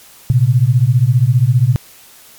sine beating tone pair, 116.54 / 131.54 Hz, A#2 / C3, 0 / +10 cents, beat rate 15 Hz, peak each -11 dBFS, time 0.3-1.76 s, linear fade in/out 0 ms, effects white hiss -42 dBFS RMS until 2.38 s + MP3 96 kbps

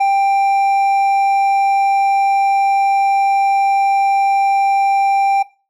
sine tone with hard clipping, 789 Hz, G5, 11 cents sharp, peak -12 dBFS, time 0-5.43 s, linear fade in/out 10 ms, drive 5 dB, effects noise-tail reverb RT60 0.3 s tail -18 dB re dry

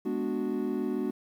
triangle chord, G# half-diminished seventh, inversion none, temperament equal with one note detuned, 208.9 / 246.9 / 293.7 / 370 Hz, G#3 / B3 / D4 / F#4, +10 / 0 / 0 / 0 cents, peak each -33 / -31 / -32 / -31 dBFS, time 0.05-1.11 s, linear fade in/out 10 ms, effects 10-bit

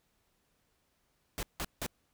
pink noise bursts, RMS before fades -36 dBFS, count 3, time 1.38-1.864 s, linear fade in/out 0 ms, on 48 ms, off 170 ms, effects pink hiss -75 dBFS RMS until 2.13 s

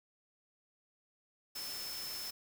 sine tone in noise, 5270 Hz, E8, 1 cent flat, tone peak -42 dBFS, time 1.55-2.31 s, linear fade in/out 10 ms, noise white, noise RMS -45 dBFS, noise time 1.55-2.31 s, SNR 0 dB, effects none

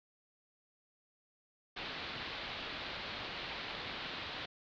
white low-pass noise, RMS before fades -43 dBFS, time 1.76-4.46 s, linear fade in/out 10 ms, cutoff 4200 Hz, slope 48 dB/octave, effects none

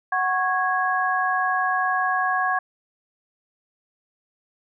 sine tone cluster, 742 / 1100 / 1655 Hz, F#5 / C#6 / G#6, +5 / -14 / -6 cents, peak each -24 dBFS, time 0.12-2.59 s, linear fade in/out 5 ms, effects none

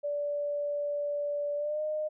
sine tone with pitch glide, 581 to 612.7 Hz, D5 to D#5, -19 to -27 cents, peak -29 dBFS, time 0.03-2.09 s, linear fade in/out 20 ms, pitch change +92 cents, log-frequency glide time 1.56-1.82 s, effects none

